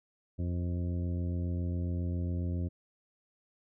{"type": "harmonic tone with a mistuned harmonic", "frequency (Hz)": 87.31, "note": "F2", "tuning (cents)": 0, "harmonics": [1, 2, 3, 4, 5, 6, 7], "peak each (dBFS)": [-31, -38, -41, -46, -56, -51, -54], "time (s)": [0.38, 2.69], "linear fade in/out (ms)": 20, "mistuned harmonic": 7, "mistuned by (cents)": 29, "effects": []}